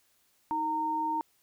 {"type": "tone pair together", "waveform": "sine", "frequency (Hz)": [315.1, 920], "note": ["D#4", "A#5"], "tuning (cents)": [22, -23], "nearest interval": "octave + perfect fifth", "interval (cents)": 1855, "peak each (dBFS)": [-36, -28], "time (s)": [0.51, 1.21], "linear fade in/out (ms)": 0, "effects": ["white hiss -69 dBFS RMS until 1.42 s"]}